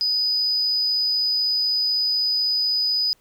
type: tone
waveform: triangle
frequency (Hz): 4978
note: D#8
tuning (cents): 0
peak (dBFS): -16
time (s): 0.01-3.13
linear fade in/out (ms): 0
effects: tanh soft clip ceiling -16 dBFS + pink hiss -61 dBFS RMS until 3.2 s